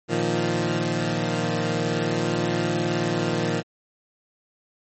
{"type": "chord", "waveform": "15% pulse", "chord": "Bb suspended fourth", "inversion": "none", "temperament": "equal", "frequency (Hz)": [116.54, 155.56, 174.61], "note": ["Bb2", "Eb3", "F3"], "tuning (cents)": [0, 0, 0], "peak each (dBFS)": [-21, -20, -20], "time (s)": [0.08, 3.63], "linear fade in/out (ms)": 50, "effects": ["MP3 32 kbps"]}